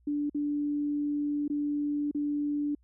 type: tone with dropouts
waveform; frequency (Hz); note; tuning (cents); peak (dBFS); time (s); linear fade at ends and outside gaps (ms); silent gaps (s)
sine; 292.1; D4; -9; -27; 0.07-2.75; 5; 0.297-0.346 / 1.48-1.499 / 2.113-2.147
effects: added 60 Hz sine -61 dBFS peak until 2.83 s